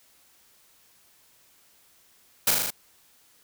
white noise with echo, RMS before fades -20 dBFS, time 2.47-2.51 s, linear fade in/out 5 ms, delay 39 ms, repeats 5, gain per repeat -2 dB, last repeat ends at 2.705 s, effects white hiss -60 dBFS RMS until 3.43 s

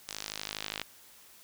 sawtooth tone with band-pass filter sweep, 52.3 Hz, G#1, 13 cents sharp, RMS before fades -41 dBFS, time 0.08-0.83 s, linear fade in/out 5 ms, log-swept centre 5900 to 3300 Hz, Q 1.4, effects white hiss -56 dBFS RMS until 1.43 s

